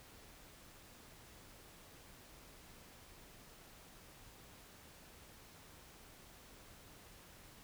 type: silence
effects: pink hiss -59 dBFS RMS until 7.63 s